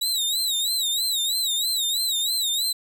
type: tone with vibrato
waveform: sawtooth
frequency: 3857 Hz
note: B7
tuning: 42 cents flat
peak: -19 dBFS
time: 0.01-2.73 s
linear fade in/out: 10 ms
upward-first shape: sine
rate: 3.1 Hz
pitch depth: 120 cents each way
effects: none